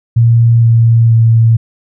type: tone with pitch steps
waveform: sine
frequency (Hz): 116.54 / 115.27 / 114.01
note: A#2 / A#2 / A#2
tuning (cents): 0 / -19 / -38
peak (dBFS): -4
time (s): 0.16-1.57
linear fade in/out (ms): 10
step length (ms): 470
effects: none